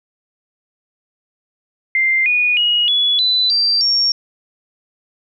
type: tone with pitch steps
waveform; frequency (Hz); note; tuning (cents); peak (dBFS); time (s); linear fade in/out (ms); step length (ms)
sine; 2093 / 2460 / 2892 / 3400 / 3997 / 4699 / 5523; C7 / D#7 / F#7 / G#7 / B7 / D8 / F8; 0 / -20 / -40 / +40 / +20 / 0 / -20; -12; 1.95-4.12; 2; 310
effects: none